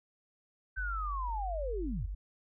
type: linear sweep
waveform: sine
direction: down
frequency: 1553 to 46.56 Hz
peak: -35 dBFS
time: 0.76-2.08 s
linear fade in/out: 20 ms
type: tone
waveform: sine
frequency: 49 Hz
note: G1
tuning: in tune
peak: -35 dBFS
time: 0.77-2.15 s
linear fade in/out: 10 ms
effects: none